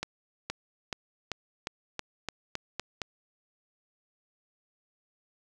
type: accelerating click train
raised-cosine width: 0.2 ms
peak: -15 dBFS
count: 10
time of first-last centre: 0.03-3.017 s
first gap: 470 ms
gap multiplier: 0.91
effects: none